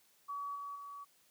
sine tone with level steps, 1136 Hz, C#6, 42 cents sharp, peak -38 / -41 / -45 dBFS, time 0.28-1.05 s, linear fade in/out 20 ms, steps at 0.55 / 0.75 s, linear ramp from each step 10 ms, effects white hiss -69 dBFS RMS until 1.3 s + high-pass 100 Hz 12 dB/octave

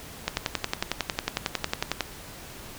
click train, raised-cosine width 0.2 ms, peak -7 dBFS, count 20, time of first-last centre 0.28-2.007 s, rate 11 Hz, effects pink hiss -43 dBFS RMS until 2.78 s

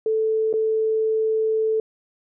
sine tone with dropouts, 439.6 Hz, A4, 2 cents flat, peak -18 dBFS, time 0.06-1.8 s, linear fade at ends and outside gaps 2 ms, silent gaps 0.529-0.538 s, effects none

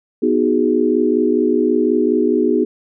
sine chord, G# minor seventh, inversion first, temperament equal, 246.9 / 311.1 / 370 / 415.3 Hz, B3 / D#4 / F#4 / G#4, 0 / 0 / 0 / 0 cents, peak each -18 dBFS, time 0.22-2.65 s, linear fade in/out 10 ms, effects none

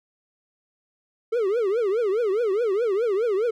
triangle tone with vibrato, 428.5 Hz, A4, 46 cents flat, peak -18 dBFS, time 1.32-3.51 s, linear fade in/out 10 ms, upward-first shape triangle, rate 4.8 Hz, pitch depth 270 cents each way, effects none

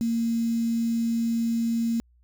sine tone with quantisation, 230.5 Hz, A#3, 19 cents flat, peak -22 dBFS, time 0.01-2 s, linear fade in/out 0 ms, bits 7, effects added 60 Hz sine -57 dBFS peak until 2.23 s

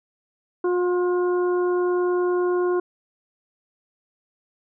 harmonic tone with a mistuned harmonic, 358.1 Hz, F4, 43 cents sharp, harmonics 1 / 2 / 3 / 4, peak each -19 / -34 / -31 / -36 dBFS, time 0.64-2.8 s, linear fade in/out 5 ms, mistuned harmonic 3, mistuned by -19 cents, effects none

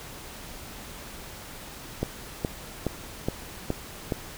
click train, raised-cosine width 2 ms, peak -12 dBFS, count 6, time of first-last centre 2.03-4.122 s, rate 2.39 Hz, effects pink hiss -42 dBFS RMS until 4.37 s

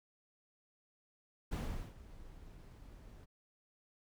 brown noise with ADSR envelope, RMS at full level -35 dBFS, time 1.51-3.26 s, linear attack 17 ms, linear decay 400 ms, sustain -19 dB, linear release 24 ms, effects none

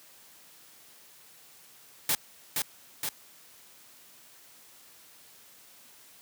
white noise with echo, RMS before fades -26 dBFS, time 2.09-2.15 s, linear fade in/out 2 ms, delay 470 ms, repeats 2, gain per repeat -3 dB, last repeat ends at 3.09 s, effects white hiss -55 dBFS RMS until 6.21 s + high-pass 100 Hz 12 dB/octave

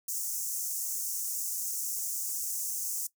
pink high-pass noise, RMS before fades -34 dBFS, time 0.08-3.07 s, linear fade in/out 5 ms, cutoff 6000 Hz, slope 48 dB/octave, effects noise-tail reverb RT60 0.1 s tail -18 dB re dry

